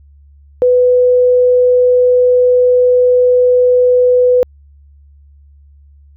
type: tone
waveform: sine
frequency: 497.4 Hz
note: B4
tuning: 12 cents sharp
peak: -6 dBFS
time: 0.62-4.43 s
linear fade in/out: 0 ms
effects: added 71 Hz sine -40 dBFS peak until 6.16 s